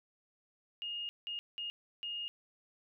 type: tone bursts at uneven times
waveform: sine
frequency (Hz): 2847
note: F7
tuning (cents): +33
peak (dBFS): -37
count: 4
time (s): 0.82-1.09 / 1.27-1.39 / 1.58-1.7 / 2.03-2.28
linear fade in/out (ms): 0
effects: none